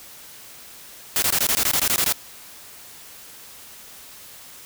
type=noise bursts; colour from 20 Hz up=white; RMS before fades=-20 dBFS; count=12; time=1.16-2.124 s; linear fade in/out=0 ms; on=62 ms; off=20 ms; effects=white hiss -43 dBFS RMS until 4.65 s